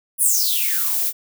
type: noise with high-pass filter sweep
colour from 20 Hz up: violet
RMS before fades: -19 dBFS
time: 0.18-1.13 s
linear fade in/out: 50 ms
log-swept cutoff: 11000 to 460 Hz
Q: 9.7
effects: none